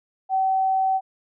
sine tone, 764 Hz, G5, 45 cents flat, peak -18 dBFS, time 0.29-1.01 s, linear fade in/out 50 ms, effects none

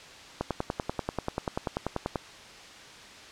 click train, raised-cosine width 1 ms, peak -14 dBFS, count 19, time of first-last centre 0.41-2.158 s, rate 10.3 Hz, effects white hiss -47 dBFS RMS until 3.31 s + low-pass 5000 Hz 12 dB/octave

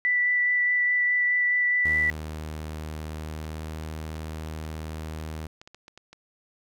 sine tone with vibrato, 1972 Hz, B6, 3 cents flat, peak -20 dBFS, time 0.05-2.1 s, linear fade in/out 0 ms, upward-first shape sine, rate 4.8 Hz, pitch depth 8 cents each way
sawtooth tone with pitch glide, 77.6 to 78.5 Hz, D#2 to D#2, -4 to +16 cents, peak -29 dBFS, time 1.85-5.47 s, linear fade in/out 5 ms, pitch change +20 cents, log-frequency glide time 3.13-3.76 s
clicks, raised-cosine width 0.2 ms, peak -29 dBFS, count 12, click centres 3.445 / 3.835 / 4.161 / 4.473 / 4.65 / 5.201 / 5.615 / 5.675 / 5.746 / 5.881 / 5.976 / 6.13 s
effects none

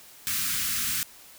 white band-stop noise, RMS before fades -28 dBFS, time 0.27-1.03 s, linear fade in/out 0 ms, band 270 to 1200 Hz, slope 48 dB/octave, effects white hiss -50 dBFS RMS until 1.38 s

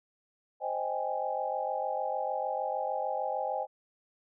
sine chord, Ab major seventh, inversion first, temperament equal, 523.3 / 622.3 / 784 / 830.6 Hz, C5 / Eb5 / G5 / Ab5, 0 / 0 / 0 / 0 cents, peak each -36 / -36 / -35 / -35 dBFS, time 0.6-3.67 s, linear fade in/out 50 ms, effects none

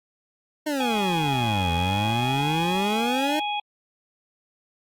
25% pulse exponential two-way sweep, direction down then up, 312.3 to 82.6 to 312.3 Hz, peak -20 dBFS, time 0.66-3.4 s, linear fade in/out 10 ms, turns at 1.72 s
harmonic tone, 830.6 Hz, G#5, in tune, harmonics 1 / 3 / 4, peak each -26 / -32 / -32 dBFS, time 0.8-3.6 s, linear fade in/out 5 ms
effects Opus 48 kbps

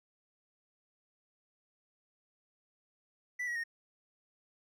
triangle tone with pitch steps, 1975.5 / 1912.6 / 1851.7 Hz, B6 / A#6 / A#6, 0 / +44 / -12 cents, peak -32 dBFS, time 3.39-3.639 s, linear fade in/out 10 ms, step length 83 ms, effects none

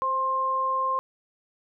sine tone pair together, 523.3 / 1058.1 Hz, C5 / C6, 0 / +19 cents, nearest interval octave, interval 1219 cents, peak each -33 / -23 dBFS, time 0.02-0.99 s, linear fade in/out 0 ms, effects none

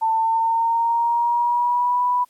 sine tone with pitch glide, 893 to 985.1 Hz, A5 to B5, +25 to -5 cents, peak -16 dBFS, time 0.01-2.25 s, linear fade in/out 20 ms, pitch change +170 cents, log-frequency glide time 0.13-2.02 s, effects white hiss -60 dBFS RMS until 2.29 s + MP3 64 kbps

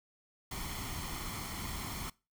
pink noise with comb filter, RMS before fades -40 dBFS, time 0.51-2.1 s, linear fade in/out 5 ms, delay 0.93 ms, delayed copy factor +0.6, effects noise-tail reverb RT60 0.3 s tail -23 dB re dry

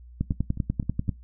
two click trains, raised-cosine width 5 ms, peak -23 / -12 dBFS, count 4 / 10, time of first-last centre 0.32-1.081 / 0.21-1.092 s, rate 3.94 / 10.2 Hz, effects noise-tail reverb RT60 0.2 s tail -22 dB re dry + added 60 Hz sine -44 dBFS peak until 1.23 s

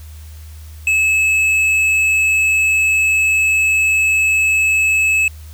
triangle tone with tanh clipping, 2595 Hz, E7, 28 cents flat, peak -13 dBFS, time 0.87-5.28 s, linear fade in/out 2 ms, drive 12 dB, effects added 77 Hz sine -32 dBFS peak until 5.53 s + white hiss -46 dBFS RMS until 5.53 s

